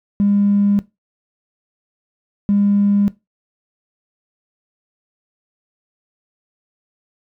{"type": "tone pair in turn", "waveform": "triangle", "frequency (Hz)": [202.4, 202.4], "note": ["G#3", "G#3"], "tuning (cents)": [-44, -44], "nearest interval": "unison", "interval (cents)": 0, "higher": "neither", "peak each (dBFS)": -8, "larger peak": "neither", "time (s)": [[0.2, 0.79], [2.49, 3.08]], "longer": "neither", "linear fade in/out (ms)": 0, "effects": ["noise-tail reverb RT60 0.2 s tail -20 dB re dry", "tanh soft clip ceiling -9 dBFS"]}